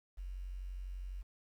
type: tone with quantisation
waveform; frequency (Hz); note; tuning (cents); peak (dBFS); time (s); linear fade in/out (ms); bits
sine; 46; F#1; -9; -40; 0.17-1.23; 20; 11
effects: none